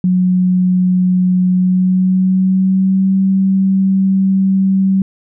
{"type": "tone with pitch glide", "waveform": "sine", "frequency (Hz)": [182.7, 192], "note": ["F#3", "G3"], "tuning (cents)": [-22, -36], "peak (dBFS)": -9, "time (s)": [0.04, 5.02], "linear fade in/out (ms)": 2, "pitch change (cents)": 86, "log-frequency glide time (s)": [1.51, 3.16], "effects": []}